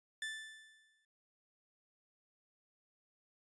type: tone with exponential decay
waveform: 30% pulse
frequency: 1760 Hz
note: A6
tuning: in tune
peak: -35 dBFS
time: 0.22-1.05 s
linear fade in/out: 2 ms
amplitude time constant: 180 ms
effects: noise-tail reverb RT60 0.1 s tail -24 dB re dry + resampled to 22050 Hz